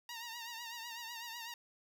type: tone with vibrato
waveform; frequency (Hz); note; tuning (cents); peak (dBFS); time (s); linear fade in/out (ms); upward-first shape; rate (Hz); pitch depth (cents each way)
10% pulse; 932.3; A#5; 0; -35; 0.09-1.54; 2; triangle; 8; 72
effects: none